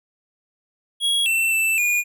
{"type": "tone with pitch steps", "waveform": "square", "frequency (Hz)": [3315, 2685, 2654, 2437], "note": ["G#7", "E7", "E7", "D#7"], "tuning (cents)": [-4, 31, 11, -37], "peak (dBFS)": -18, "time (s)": [1, 2.04], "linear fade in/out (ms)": 50, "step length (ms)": 260, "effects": []}